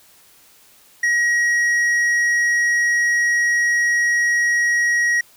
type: tone with tanh clipping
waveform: sine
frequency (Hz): 1900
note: A#6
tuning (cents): +33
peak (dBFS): -16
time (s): 1.03-5.21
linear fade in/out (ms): 5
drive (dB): 7
effects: white hiss -51 dBFS RMS until 5.36 s